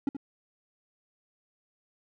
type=tone with echo; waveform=triangle; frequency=277.7 Hz; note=C#4; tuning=3 cents sharp; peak=-22 dBFS; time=0.07-0.09 s; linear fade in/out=2 ms; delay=77 ms; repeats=1; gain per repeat=-9 dB; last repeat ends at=0.167 s; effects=none